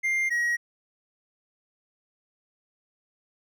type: tone pair in turn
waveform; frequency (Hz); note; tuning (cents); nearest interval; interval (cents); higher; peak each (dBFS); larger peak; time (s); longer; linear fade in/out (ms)
triangle; 2100 / 1900.5; C7 / A#6; +6 / +33; major second; 173; first; -21; neither; 0.03-0.3 / 0.3-0.57; neither; 20
effects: none